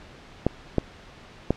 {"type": "clicks", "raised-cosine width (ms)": 2, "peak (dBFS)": -6, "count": 3, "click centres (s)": [0.466, 0.783, 1.506], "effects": ["pink hiss -47 dBFS RMS until 1.56 s", "low-pass 4000 Hz 12 dB/octave"]}